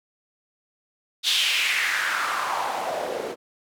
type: noise with band-pass filter sweep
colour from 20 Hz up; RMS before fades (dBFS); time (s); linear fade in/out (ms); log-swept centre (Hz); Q
white; -25; 1.23-3.36; 50; 3700 to 410; 3.6
effects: none